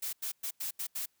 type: noise bursts at uneven times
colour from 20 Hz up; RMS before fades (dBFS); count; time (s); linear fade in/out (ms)
blue; -36; 6; 0.02-0.13 / 0.22-0.32 / 0.43-0.51 / 0.6-0.71 / 0.79-0.87 / 0.95-1.06; 10
effects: white hiss -74 dBFS RMS until 1.2 s